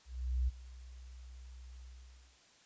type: tone with ADSR envelope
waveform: sine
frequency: 62.6 Hz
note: B1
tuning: 24 cents sharp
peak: -28 dBFS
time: 0.05-2.4 s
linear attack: 430 ms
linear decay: 22 ms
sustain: -20 dB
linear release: 560 ms
effects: white hiss -64 dBFS RMS until 2.65 s + resampled to 16000 Hz